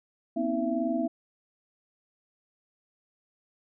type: tone cluster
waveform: sine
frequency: 241.1 / 262.9 / 319.4 / 670 Hz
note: B3 / C4 / D#4 / E5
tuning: -41 / +8 / +45 / +28 cents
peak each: -31 dBFS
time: 0.36-1.08 s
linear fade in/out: 10 ms
effects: none